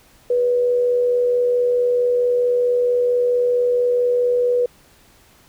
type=tone with amplitude modulation; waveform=sine; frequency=489.4 Hz; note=B4; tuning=16 cents flat; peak=-13 dBFS; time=0.3-4.66 s; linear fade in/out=5 ms; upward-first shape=sine; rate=84.5 Hz; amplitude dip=30%; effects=pink hiss -52 dBFS RMS until 5.48 s